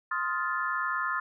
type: chord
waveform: sine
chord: F dominant seventh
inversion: second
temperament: just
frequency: 1047.7 / 1257.2 / 1396.9 / 1746.1 Hz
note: C6 / Eb6 / F6 / A6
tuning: +2 / +18 / 0 / -14 cents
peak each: -33 dBFS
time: 0.11-1.2 s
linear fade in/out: 5 ms
effects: none